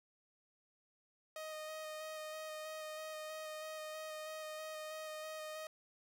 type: tone with vibrato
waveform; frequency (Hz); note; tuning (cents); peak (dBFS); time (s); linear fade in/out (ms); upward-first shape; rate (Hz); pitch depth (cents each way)
sawtooth; 622.3; D#5; 0; -40; 1.36-5.67; 2; square; 3.1; 11
effects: none